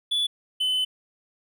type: tone pair in turn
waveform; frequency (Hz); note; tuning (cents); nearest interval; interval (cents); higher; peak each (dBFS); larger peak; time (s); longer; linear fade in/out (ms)
triangle; 3444 / 3027; A7 / F#7; -38 / +39; major second; 223; first; -20; neither; 0.11-0.27 / 0.6-0.85; second; 10
effects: none